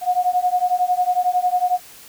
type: beating tone pair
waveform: sine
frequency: 719 / 730 Hz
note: F#5 / F#5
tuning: -50 / -24 cents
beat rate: 11 Hz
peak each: -19 / -19 dBFS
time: 0.01-1.8 s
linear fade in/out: 50 ms
effects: white hiss -43 dBFS RMS until 2.08 s